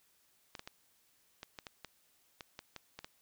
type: clicks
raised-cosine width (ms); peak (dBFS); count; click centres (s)
0.2; -27; 12; 0.552 / 0.594 / 0.675 / 1.431 / 1.588 / 1.668 / 1.847 / 2.408 / 2.591 / 2.763 / 2.99 / 3.045
effects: white hiss -71 dBFS RMS until 3.21 s